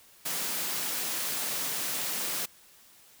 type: high-pass noise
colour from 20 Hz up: white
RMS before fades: -32 dBFS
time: 0.25-2.46 s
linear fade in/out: 10 ms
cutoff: 130 Hz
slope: 96 dB/octave
effects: white hiss -57 dBFS RMS until 3.2 s